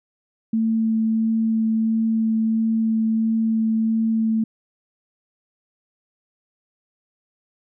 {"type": "tone with vibrato", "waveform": "sine", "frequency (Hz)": 222.9, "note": "A3", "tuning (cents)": 23, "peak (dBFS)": -17, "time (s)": [0.53, 4.44], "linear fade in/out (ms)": 5, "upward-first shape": "sine", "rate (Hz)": 1.5, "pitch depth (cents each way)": 8, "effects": []}